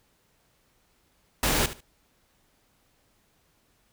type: noise with echo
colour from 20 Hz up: pink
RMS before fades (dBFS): -24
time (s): 1.43-1.66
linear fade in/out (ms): 2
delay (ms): 73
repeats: 2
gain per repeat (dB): -14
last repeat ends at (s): 1.806
effects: pink hiss -67 dBFS RMS until 3.92 s